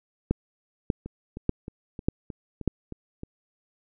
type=two click trains; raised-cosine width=3 ms; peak=-9 / -23 dBFS; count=5 / 8; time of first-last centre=0.31-2.677 / 1.06-3.234 s; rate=1.69 / 3.22 Hz; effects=none